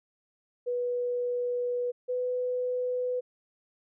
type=tone pair in turn; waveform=sine; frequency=489.4 / 498.8 Hz; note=B4 / B4; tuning=-16 / +17 cents; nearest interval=unison; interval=33 cents; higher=second; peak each=-27 / -27 dBFS; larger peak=neither; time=0.66-1.92 / 2.08-3.21 s; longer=first; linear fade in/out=20 ms; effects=none